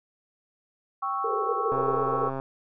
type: chord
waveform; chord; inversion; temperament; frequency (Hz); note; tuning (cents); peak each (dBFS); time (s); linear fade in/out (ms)
sine; C# diminished; second; equal; 784 / 1108.7 / 1318.5; G5 / C#6 / E6; 0 / 0 / 0; -33 / -28 / -33; 1.02-2.3; 10
type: band-pass noise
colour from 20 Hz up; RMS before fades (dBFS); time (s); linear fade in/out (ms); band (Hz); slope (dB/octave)
white; -30; 1.24-2.28; 5; 400 to 480; 96
type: click train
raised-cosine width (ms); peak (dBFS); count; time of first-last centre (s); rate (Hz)
1; -19; 92; 1.72-2.399; 134
effects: none